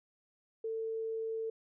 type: tone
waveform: sine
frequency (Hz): 447.1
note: A4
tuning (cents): +28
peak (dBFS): -34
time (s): 0.64-1.5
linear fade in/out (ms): 5
effects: none